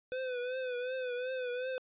square tone with vibrato, 504 Hz, B4, 35 cents sharp, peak -35 dBFS, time 0.12-1.78 s, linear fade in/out 0 ms, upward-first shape triangle, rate 2.7 Hz, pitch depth 70 cents each way, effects resampled to 8000 Hz

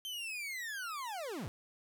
40% pulse linear sweep, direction down, 3132 to 72.8 Hz, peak -38 dBFS, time 0.05-1.48 s, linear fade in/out 0 ms, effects none

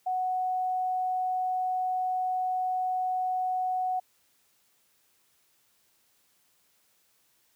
sine tone, 740 Hz, F#5, in tune, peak -26 dBFS, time 0.06-4 s, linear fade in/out 10 ms, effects white hiss -68 dBFS RMS until 7.55 s + high-pass 60 Hz 12 dB/octave

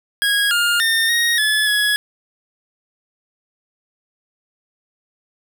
25% pulse tone with pitch steps, 1648 / 1412 / 1819 / 1871 / 1719 / 1681 Hz, G#6 / F6 / A#6 / A#6 / A6 / G#6, -14 / +19 / -43 / +6 / -41 / +20 cents, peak -11 dBFS, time 0.22-1.96 s, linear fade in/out 0 ms, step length 290 ms, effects none

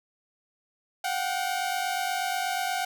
sawtooth tone pair together, 721 / 769.3 Hz, F#5 / G5, -45 / -33 cents, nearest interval minor second, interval 112 cents, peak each -26 dBFS, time 1.04-2.85 s, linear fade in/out 5 ms, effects none

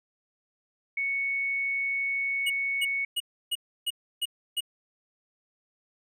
sine tone, 2217 Hz, C#7, in tune, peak -26 dBFS, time 0.97-3.05 s, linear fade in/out 5 ms
square tone bursts, 2896 Hz, F#7, 38 cents flat, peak -26 dBFS, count 7, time 2.46-4.607 s, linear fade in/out 10 ms, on 41 ms, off 310 ms
effects none

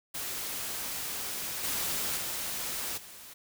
white noise with level steps, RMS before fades -36 / -32 / -35 / -48 dBFS, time 0.14-3.34 s, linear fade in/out 10 ms, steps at 1.63 / 2.17 / 2.97 s, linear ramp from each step 10 ms, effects none

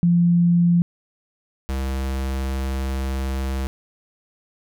sine / square tone pair in turn, 172.8 / 66.47 Hz, F3 / C2, -18 / +28 cents, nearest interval octave + perfect fourth, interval 1654 cents, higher first, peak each -13 / -23 dBFS, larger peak first, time 0.03-0.82 / 1.69-3.67 s, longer second, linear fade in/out 0 ms, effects none

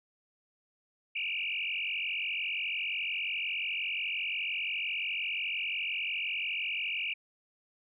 sine tone with frequency modulation, 2586 Hz, E7, 34 cents flat, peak -31 dBFS, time 1.15-7.14 s, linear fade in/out 10 ms, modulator 45.7 Hz, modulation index 6.4, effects none

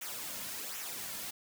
white noise with flanger, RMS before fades -41 dBFS, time 0.01-1.31 s, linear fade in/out 10 ms, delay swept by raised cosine 0.21 to 2.61 ms, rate 1.3 Hz, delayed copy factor -0.55, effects none

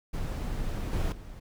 brown noise with level steps, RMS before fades -32 / -28 / -43 dBFS, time 0.13-1.4 s, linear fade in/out 10 ms, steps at 0.93 / 1.12 s, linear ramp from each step 2 ms, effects none

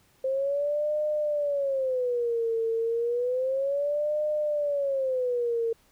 sine tone with vibrato, 523.3 Hz, C5, in tune, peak -24 dBFS, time 0.24-5.73 s, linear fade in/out 5 ms, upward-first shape sine, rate 0.31 Hz, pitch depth 250 cents each way, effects pink hiss -63 dBFS RMS until 5.91 s

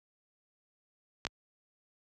clicks, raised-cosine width 0.2 ms, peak -15 dBFS, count 2, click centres 1.251 / 1.268 s, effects high-pass 60 Hz 12 dB/octave

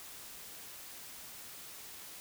silence, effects white hiss -49 dBFS RMS until 2.2 s

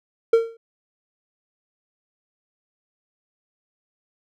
triangle tone with exponential decay, 457.2 Hz, A#4, 34 cents flat, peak -7 dBFS, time 0.33-0.57 s, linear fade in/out 5 ms, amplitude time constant 52 ms, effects none

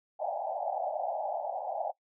white band-pass noise, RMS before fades -34 dBFS, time 0.19-1.92 s, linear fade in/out 20 ms, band 580 to 840 Hz, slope 96 dB/octave, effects noise-tail reverb RT60 0.1 s tail -21 dB re dry

